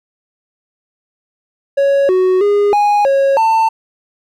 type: tone with pitch steps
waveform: triangle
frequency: 556 / 371 / 409.2 / 826 / 548 / 894 Hz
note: C#5 / F#4 / G#4 / G#5 / C#5 / A5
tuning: +5 / +5 / -26 / -10 / -20 / +27 cents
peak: -7 dBFS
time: 1.77-3.69 s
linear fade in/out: 10 ms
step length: 320 ms
effects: none